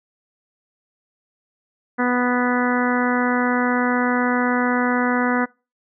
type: harmonic tone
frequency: 246.9 Hz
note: B3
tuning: in tune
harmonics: 1 / 2 / 3 / 4 / 5 / 6 / 7 / 8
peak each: -20 / -25 / -27 / -27 / -28 / -26 / -28 / -30 dBFS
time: 1.98-5.46 s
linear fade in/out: 20 ms
effects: noise-tail reverb RT60 0.3 s tail -24 dB re dry